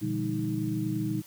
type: tone cluster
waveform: sine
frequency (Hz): 120.5 / 148.6 / 169.5 / 201 / 312.9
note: B2 / D3 / E3 / G3 / D#4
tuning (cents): -42 / +21 / +49 / +44 / +10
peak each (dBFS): -33 / -36 / -37 / -34 / -31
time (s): 0.01-1.22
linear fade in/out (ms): 20
effects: white hiss -52 dBFS RMS until 1.26 s